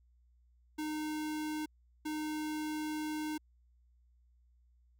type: tone bursts at uneven times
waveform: square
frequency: 306.7 Hz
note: D#4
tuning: 25 cents flat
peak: -36 dBFS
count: 2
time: 0.78-1.66 / 2.05-3.38 s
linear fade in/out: 10 ms
effects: added 60 Hz sine -64 dBFS peak until 4.99 s